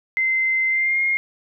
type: tone with pitch glide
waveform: sine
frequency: 2072 to 2136 Hz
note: C7 to C7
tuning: -17 to +35 cents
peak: -17 dBFS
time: 0.17-1.17 s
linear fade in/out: 0 ms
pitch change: +52 cents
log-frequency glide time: 0.69-1.01 s
effects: none